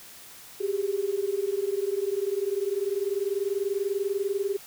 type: tone pair together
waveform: sine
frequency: 387.1 / 407.3 Hz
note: G4 / G#4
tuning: -22 / -34 cents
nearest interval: minor second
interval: 88 cents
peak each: -28 dBFS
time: 0.6-4.57 s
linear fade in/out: 10 ms
effects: white hiss -47 dBFS RMS until 4.66 s